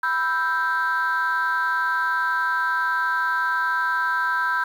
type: chord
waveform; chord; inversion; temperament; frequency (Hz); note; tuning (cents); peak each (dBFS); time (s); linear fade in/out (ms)
sine; E minor; second; equal; 987.8 / 1318.5 / 1568; B5 / E6 / G6; 0 / 0 / 0; -24 / -25 / -21; 0.03-4.64; 5
effects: tanh soft clip ceiling -15 dBFS + 8-bit